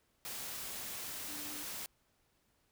sine tone in noise, 294.7 Hz, D4, 6 cents sharp, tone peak -50 dBFS, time 1.28-1.63 s, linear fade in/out 0 ms, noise white, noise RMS -43 dBFS, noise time 0.25-1.86 s, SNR -10 dB, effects pink hiss -75 dBFS RMS until 2.71 s

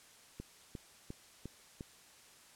click train, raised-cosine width 3 ms, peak -30 dBFS, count 5, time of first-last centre 0.4-1.808 s, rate 2.84 Hz, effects white hiss -60 dBFS RMS until 2.55 s + low-pass 10000 Hz 12 dB/octave

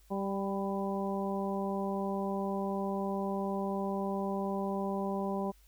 harmonic tone with a mistuned harmonic, 196 Hz, G3, in tune, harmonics 1 / 2 / 3 / 4 / 5, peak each -34 / -37 / -39 / -40 / -41 dBFS, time 0.1-5.52 s, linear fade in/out 20 ms, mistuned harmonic 5, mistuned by +23 cents, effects added 50 Hz sine -59 dBFS peak until 5.67 s + white hiss -67 dBFS RMS until 5.67 s

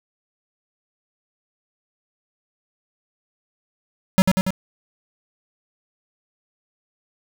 square tone with echo, 188.6 Hz, F#3, 33 cents sharp, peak -11 dBFS, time 4.18-4.22 s, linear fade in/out 0 ms, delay 95 ms, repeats 3, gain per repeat -3 dB, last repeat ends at 4.505 s, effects none

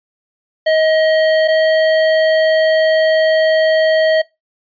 square tone pair in turn, 632 / 634.3 Hz, D#5 / D#5, +27 / +33 cents, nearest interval unison, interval 6 cents, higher second, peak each -11 dBFS, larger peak neither, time 0.66-1.48 / 1.48-4.22 s, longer second, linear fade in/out 10 ms, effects noise-tail reverb RT60 0.2 s tail -21 dB re dry + resampled to 11025 Hz

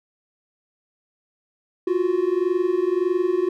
triangle tone pair together, 348.3 / 370 Hz, F4 / F#4, -5 / 0 cents, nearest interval minor second, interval 105 cents, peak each -20 / -19 dBFS, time 1.87-3.49 s, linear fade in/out 5 ms, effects none

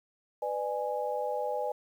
sine chord, G# diminished, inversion first, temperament just, 498.4 / 598 / 830.6 Hz, B4 / D5 / G#5, +16 / +31 / 0 cents, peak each -34 dBFS, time 0.42-1.72 s, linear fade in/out 5 ms, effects 10-bit

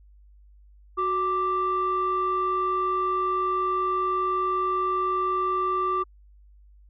sine tone pair together, 370 / 1174.7 Hz, F#4 / D6, 0 / 0 cents, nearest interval octave + minor sixth, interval 2000 cents, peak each -27 / -22 dBFS, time 0.97-6.04 s, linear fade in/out 20 ms, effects tanh soft clip ceiling -18 dBFS + added 50 Hz sine -50 dBFS peak until 6.89 s

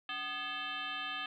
sine tone with frequency modulation, 2171 Hz, C#7, 37 cents flat, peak -36 dBFS, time 0.09-1.26 s, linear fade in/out 2 ms, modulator 471 Hz, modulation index 2.7, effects 12-bit

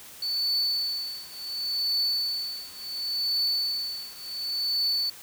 triangle tone with tremolo, 4481 Hz, C#8, 18 cents sharp, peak -21 dBFS, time 0.22-5.1 s, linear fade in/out 5 ms, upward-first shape triangle, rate 0.7 Hz, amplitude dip 95%, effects white hiss -46 dBFS RMS until 5.22 s

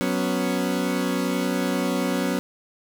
30% pulse chord, F# suspended fourth, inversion none, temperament equal, 185 / 246.9 / 277.2 Hz, F#3 / B3 / C#4, 0 / 0 / 0 cents, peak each -24 dBFS, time 0.01-2.39 s, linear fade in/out 0 ms, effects none

